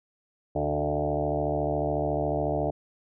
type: tone with frequency modulation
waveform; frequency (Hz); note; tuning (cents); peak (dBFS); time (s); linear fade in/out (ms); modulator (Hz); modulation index
sine; 370; F#4; 0; -23; 0.55-2.71; 10; 74; 4.9
effects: none